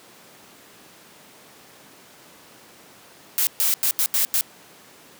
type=noise bursts at uneven times; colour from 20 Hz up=blue; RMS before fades=-20 dBFS; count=6; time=3.38-3.47 / 3.6-3.74 / 3.83-3.91 / 3.99-4.06 / 4.14-4.25 / 4.34-4.41 s; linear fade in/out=0 ms; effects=pink hiss -48 dBFS RMS until 5.19 s + high-pass 200 Hz 12 dB/octave